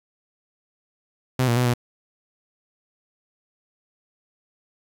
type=tone with pitch steps; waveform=sawtooth; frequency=128.3 / 118.5 / 124.4 / 121.3 Hz; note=C3 / A#2 / B2 / B2; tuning=-34 / +29 / +13 / -31 cents; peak=-14 dBFS; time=1.39-1.738 s; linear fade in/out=5 ms; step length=87 ms; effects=9-bit